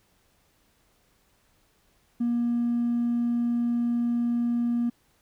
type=tone with hard clipping; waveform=sine; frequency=237.8 Hz; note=A#3; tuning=35 cents sharp; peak=-23 dBFS; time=2.2-4.9 s; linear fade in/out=10 ms; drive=1 dB; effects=pink hiss -66 dBFS RMS until 5.21 s